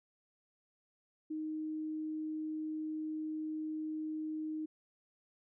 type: tone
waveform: sine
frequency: 311.1 Hz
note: D#4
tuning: in tune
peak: -36 dBFS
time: 1.3-4.66 s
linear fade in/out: 10 ms
effects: none